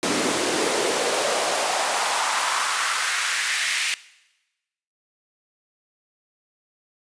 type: noise with high-pass filter sweep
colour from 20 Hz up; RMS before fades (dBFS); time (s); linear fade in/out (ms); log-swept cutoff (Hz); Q
pink; -23; 0.03-3.94; 0; 270 to 2300; 2.2
effects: noise-tail reverb RT60 1.0 s tail -19 dB re dry + resampled to 22050 Hz